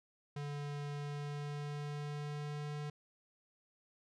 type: tone with pitch glide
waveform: square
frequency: 144.9 to 147.86 Hz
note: D3 to D3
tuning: -23 to +12 cents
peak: -40 dBFS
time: 0.36-2.9 s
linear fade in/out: 5 ms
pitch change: +35 cents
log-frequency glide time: 0.9-2.78 s
effects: low-pass 6000 Hz 12 dB/octave